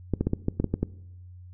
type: clicks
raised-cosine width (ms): 3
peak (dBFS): -11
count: 9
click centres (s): 0.137 / 0.21 / 0.27 / 0.334 / 0.484 / 0.6 / 0.643 / 0.74 / 0.83
effects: noise-tail reverb RT60 0.9 s tail -21 dB re dry + added 90 Hz sine -43 dBFS peak until 1.53 s